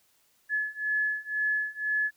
sine beating tone pair, 1710 / 1712 Hz, A6 / A6, -50 / -48 cents, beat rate 2 Hz, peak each -30 / -29 dBFS, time 0.49-2.11 s, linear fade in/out 50 ms, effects white hiss -67 dBFS RMS until 2.16 s

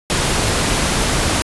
pink noise, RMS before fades -17 dBFS, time 0.1-1.42 s, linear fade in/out 0 ms, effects resampled to 24000 Hz

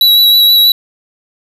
square tone with vibrato, 3910 Hz, B7, 18 cents flat, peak -5 dBFS, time 0.01-0.72 s, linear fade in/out 2 ms, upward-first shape sine, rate 6.3 Hz, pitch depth 19 cents each way, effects none

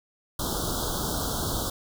pink band-stop noise, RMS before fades -29 dBFS, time 0.39-1.7 s, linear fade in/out 5 ms, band 1500 to 3200 Hz, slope 96 dB/octave, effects none

